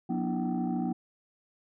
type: tone cluster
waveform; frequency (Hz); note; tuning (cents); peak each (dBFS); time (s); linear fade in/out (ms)
sine; 180.7 / 242.2 / 297 / 329.6 / 762; F#3 / B3 / D4 / E4 / G5; -41 / -34 / +20 / 0 / -49; -32 / -30 / -34 / -36 / -37; 0.09-0.93; 10
effects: tanh soft clip ceiling -22 dBFS